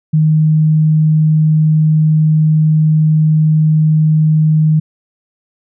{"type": "tone", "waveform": "sine", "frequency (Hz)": 155.56, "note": "D#3", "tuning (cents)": 0, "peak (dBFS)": -7, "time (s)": [0.13, 4.8], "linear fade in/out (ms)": 10, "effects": []}